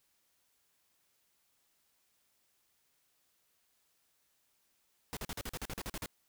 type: noise bursts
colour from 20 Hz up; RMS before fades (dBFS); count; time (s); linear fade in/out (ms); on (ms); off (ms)
pink; -40; 12; 5.13-6.059; 0; 38; 43
effects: white hiss -75 dBFS RMS until 6.28 s